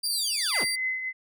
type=tone; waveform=30% pulse; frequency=4699 Hz; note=D8; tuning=in tune; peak=-24 dBFS; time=0.03-0.76 s; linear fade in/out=10 ms
type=linear sweep; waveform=15% pulse; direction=down; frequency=5100 to 49 Hz; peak=-24 dBFS; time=0.04-0.65 s; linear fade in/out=20 ms
type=tone with exponential growth; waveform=triangle; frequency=3492 Hz; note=A7; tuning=14 cents flat; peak=-29 dBFS; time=0.1-0.51 s; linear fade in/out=1 ms; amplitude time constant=87 ms
type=tone with tremolo; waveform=sine; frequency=2041 Hz; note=C7; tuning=44 cents flat; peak=-24 dBFS; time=0.51-1.13 s; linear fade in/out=50 ms; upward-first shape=triangle; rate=3.5 Hz; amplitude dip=60%
effects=none